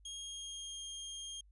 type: tone with pitch glide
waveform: 25% pulse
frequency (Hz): 3258 to 3219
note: G#7 to G7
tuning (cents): -34 to +45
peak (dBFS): -39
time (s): 0.05-1.41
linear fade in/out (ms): 5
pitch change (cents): -21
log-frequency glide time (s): 0.17-0.83
effects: added 50 Hz sine -60 dBFS peak until 1.51 s + resampled to 24000 Hz